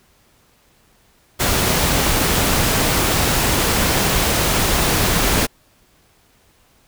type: noise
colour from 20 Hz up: pink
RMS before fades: -17 dBFS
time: 1.39-5.47 s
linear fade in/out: 20 ms
effects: pink hiss -56 dBFS RMS until 6.87 s